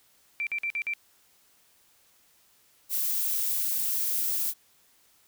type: tone bursts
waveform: sine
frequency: 2349 Hz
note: D7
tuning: in tune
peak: -27 dBFS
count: 5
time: 0.4-0.936 s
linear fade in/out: 0 ms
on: 68 ms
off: 49 ms
type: noise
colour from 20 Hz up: violet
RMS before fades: -28 dBFS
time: 2.89-4.54 s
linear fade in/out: 50 ms
effects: white hiss -63 dBFS RMS until 5.27 s